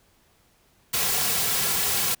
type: noise with comb filter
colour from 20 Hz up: white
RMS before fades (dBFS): -24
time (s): 0.93-2.15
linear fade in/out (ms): 10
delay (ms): 3.3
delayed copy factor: -0.6
effects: pink hiss -62 dBFS RMS until 2.2 s

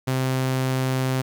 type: tone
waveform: sawtooth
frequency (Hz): 130.5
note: C3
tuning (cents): -4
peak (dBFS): -17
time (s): 0.07-1.22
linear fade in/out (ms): 10
effects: 9-bit

